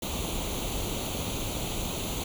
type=noise with comb filter; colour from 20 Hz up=pink; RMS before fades=-32 dBFS; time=0.02-2.24 s; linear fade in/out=5 ms; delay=0.29 ms; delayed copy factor=+0.75; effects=none